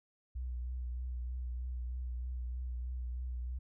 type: tone with vibrato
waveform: sine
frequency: 61.74 Hz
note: B1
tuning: in tune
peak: -36 dBFS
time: 0.35-3.59 s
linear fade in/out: 10 ms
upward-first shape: triangle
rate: 3.2 Hz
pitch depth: 37 cents each way
effects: none